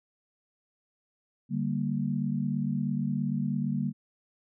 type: chord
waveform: sine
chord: G minor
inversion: second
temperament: equal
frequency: 146.83 / 196 / 233.1 Hz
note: D3 / G3 / Bb3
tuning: 0 / 0 / 0 cents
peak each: -31 dBFS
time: 1.49-3.93 s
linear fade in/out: 50 ms
effects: none